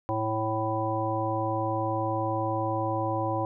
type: harmonic tone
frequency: 110 Hz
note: A2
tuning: in tune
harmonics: 1 / 3 / 5 / 7 / 9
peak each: -32 / -32 / -32 / -32 / -32 dBFS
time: 0.09-3.45 s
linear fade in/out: 0 ms
effects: none